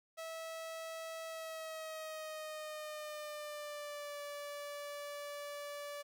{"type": "tone with pitch glide", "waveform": "sawtooth", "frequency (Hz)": [650, 579.1], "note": ["E5", "D5"], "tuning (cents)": [-24, -24], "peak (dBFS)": -39, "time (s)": [0.17, 6.03], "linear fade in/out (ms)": 20, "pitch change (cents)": -200, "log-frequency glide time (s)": [1.27, 4.2], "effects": ["12-bit"]}